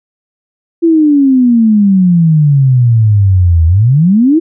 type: exponential two-way sweep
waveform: sine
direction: down then up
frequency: 340 to 79.8 to 340 Hz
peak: -4 dBFS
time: 0.82-4.4 s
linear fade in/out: 20 ms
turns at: 3.66 s
effects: none